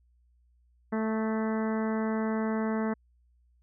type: harmonic tone with a mistuned harmonic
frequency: 220 Hz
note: A3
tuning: in tune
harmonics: 1 / 2 / 3 / 4 / 5 / 6 / 7 / 8 / 9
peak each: -28 / -34 / -38 / -40 / -42 / -44 / -45 / -46 / -47 dBFS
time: 0.92-2.94 s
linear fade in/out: 10 ms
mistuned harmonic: 6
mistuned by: -22 cents
effects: added 60 Hz sine -62 dBFS peak until 3.62 s